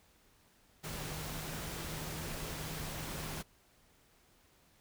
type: tone in noise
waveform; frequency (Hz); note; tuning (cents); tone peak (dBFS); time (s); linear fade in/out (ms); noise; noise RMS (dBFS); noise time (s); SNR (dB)
sine; 155.56; D#3; 0; -46; 0.83-3.43; 20; pink; -42; 0.83-3.43; -7
effects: pink hiss -67 dBFS RMS until 4.8 s